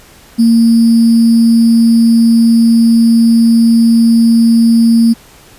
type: tone with sample-and-hold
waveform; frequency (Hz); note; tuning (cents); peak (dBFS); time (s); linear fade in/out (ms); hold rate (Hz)
sine; 230; A#3; -23; -4; 0.38-5.14; 20; 4900
effects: pink hiss -40 dBFS RMS until 5.58 s + resampled to 32000 Hz

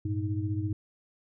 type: tone cluster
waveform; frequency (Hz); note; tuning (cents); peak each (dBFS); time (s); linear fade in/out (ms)
sine; 99.5 / 114.4 / 313; G2 / A#2 / D#4; +26 / -32 / +10; -30 / -34 / -34; 0.05-0.73; 5
effects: none

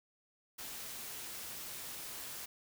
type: noise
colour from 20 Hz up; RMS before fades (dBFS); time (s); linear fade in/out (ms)
white; -45; 0.58-2.46; 10
effects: none

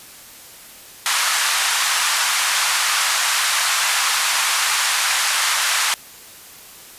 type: band-pass noise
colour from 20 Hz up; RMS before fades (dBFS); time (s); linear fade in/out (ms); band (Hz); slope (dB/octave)
pink; -19; 1.06-5.94; 0; 1000 to 11000; 24
effects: white hiss -41 dBFS RMS until 6.98 s + resampled to 32000 Hz

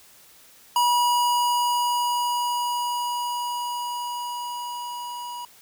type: tone with level ramp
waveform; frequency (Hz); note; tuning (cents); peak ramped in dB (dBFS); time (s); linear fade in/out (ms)
square; 968; B5; -35; -18 to -33; 0.76-5.45; 2
effects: white hiss -52 dBFS RMS until 5.61 s

